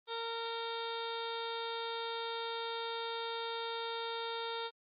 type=harmonic tone; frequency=460 Hz; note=A#4; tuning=23 cents flat; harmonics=1 / 2 / 3 / 4 / 5 / 6 / 7 / 8 / 9 / 10; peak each=-41 / -42 / -45 / -53 / -52 / -55 / -50 / -44 / -56 / -55 dBFS; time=0.07-4.71 s; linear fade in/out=50 ms; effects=Opus 24 kbps